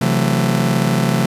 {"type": "chord", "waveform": "40% pulse", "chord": "F# half-diminished seventh", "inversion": "second", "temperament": "just", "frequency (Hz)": [133.2, 166.5, 185, 222], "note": ["C3", "E3", "F#3", "A3"], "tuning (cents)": [31, 18, 0, 16], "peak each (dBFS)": [-18, -19, -20, -19], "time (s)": [0.01, 1.26], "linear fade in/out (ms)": 5, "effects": ["resampled to 32000 Hz"]}